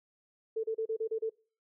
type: tone bursts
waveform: sine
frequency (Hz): 444.6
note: A4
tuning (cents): +18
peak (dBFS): -29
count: 7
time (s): 0.56-1.297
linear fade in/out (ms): 10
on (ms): 77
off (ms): 33
effects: noise-tail reverb RT60 0.4 s tail -23 dB re dry